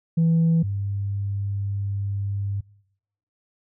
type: tone pair in turn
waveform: sine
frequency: 164.81 / 99.81 Hz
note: E3 / G2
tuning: 0 / +32 cents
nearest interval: major sixth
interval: 868 cents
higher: first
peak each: -14 / -23 dBFS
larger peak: first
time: 0.17-0.63 / 0.63-2.61 s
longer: second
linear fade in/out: 10 ms
effects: noise-tail reverb RT60 0.8 s tail -25 dB re dry + tanh soft clip ceiling -14 dBFS